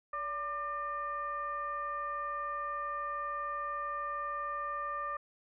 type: tone with frequency modulation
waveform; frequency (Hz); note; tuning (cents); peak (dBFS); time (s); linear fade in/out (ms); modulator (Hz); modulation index
sine; 1193; D6; +27; -34; 0.13-5.17; 5; 619; 0.65
effects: none